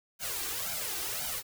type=noise with flanger; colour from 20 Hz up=white; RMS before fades=-35 dBFS; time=0.19-1.43 s; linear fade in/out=50 ms; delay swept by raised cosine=1.3 to 2.6 ms; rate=1.9 Hz; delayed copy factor=+0.8; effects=none